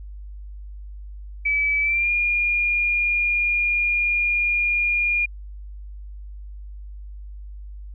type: tone with pitch glide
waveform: sine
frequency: 2297 to 2421 Hz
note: D7 to D#7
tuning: -39 to -48 cents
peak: -18 dBFS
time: 1.45-5.26 s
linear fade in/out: 10 ms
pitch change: +91 cents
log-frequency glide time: 1.81-2.1 s
effects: added 50 Hz sine -34 dBFS peak until 7.94 s